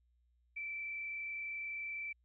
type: tone with frequency modulation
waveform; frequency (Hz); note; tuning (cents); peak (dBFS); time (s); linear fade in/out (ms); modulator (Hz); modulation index
sine; 2327; D7; -17; -39; 0.56-2.13; 10; 31.8; 0.86
effects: added 60 Hz sine -70 dBFS peak until 2.24 s